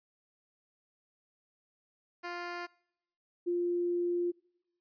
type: tone pair in turn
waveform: 10% pulse / sine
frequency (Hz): 349.7 / 349.7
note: F4 / F4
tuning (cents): +2 / +2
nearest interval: unison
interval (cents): 0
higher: neither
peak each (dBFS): -29 / -28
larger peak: second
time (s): 2.23-2.67 / 3.46-4.32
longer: second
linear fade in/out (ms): 20
effects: noise-tail reverb RT60 0.8 s tail -25 dB re dry + resampled to 11025 Hz